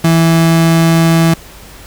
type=tone; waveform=35% pulse; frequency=164.81 Hz; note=E3; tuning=in tune; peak=-5 dBFS; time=0.04-1.34 s; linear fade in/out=5 ms; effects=added 50 Hz sine -38 dBFS peak until 1.86 s + pink hiss -36 dBFS RMS until 1.86 s